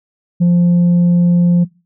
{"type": "tone", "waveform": "sine", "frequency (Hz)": 174.61, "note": "F3", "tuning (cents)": 0, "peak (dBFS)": -5, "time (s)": [0.4, 1.65], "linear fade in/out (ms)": 20, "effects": ["noise-tail reverb RT60 0.3 s tail -23 dB re dry", "tanh soft clip ceiling -7 dBFS"]}